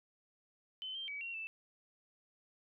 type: tone with pitch steps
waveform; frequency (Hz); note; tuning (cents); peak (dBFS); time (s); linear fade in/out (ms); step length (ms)
sine; 3053 / 3151 / 2276 / 2743 / 2646; G7 / G7 / C#7 / F7 / E7; -46 / +8 / +45 / -32 / +6; -40; 0.82-1.47; 0; 130
effects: none